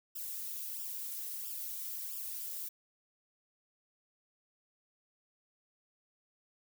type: noise with flanger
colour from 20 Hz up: violet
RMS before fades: -41 dBFS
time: 0.15-2.69 s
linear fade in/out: 10 ms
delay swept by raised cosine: 0.47 to 3.27 ms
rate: 1.5 Hz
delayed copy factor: -0.9
effects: none